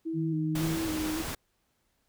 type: tone with vibrato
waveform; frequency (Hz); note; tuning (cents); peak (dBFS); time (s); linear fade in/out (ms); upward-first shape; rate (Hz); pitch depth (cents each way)
sine; 317.9; D#4; +37; -30; 0.05-1.23; 20; square; 1.8; 38
type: tone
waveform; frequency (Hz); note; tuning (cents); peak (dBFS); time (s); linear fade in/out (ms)
sine; 158.6; D#3; +33; -29; 0.13-0.78; 50
type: noise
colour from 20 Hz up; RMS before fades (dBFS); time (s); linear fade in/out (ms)
pink; -36; 0.55-1.35; 5
effects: pink hiss -74 dBFS RMS until 2.08 s